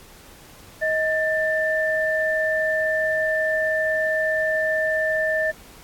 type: tone pair together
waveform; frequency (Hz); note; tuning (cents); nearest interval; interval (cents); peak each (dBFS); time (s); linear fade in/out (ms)
sine; 630 / 1777.6; D#5 / A6; +21 / +17; octave + tritone; 1796; -22; 0.81-5.52; 20
effects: pink hiss -47 dBFS RMS until 5.83 s + AAC 64 kbps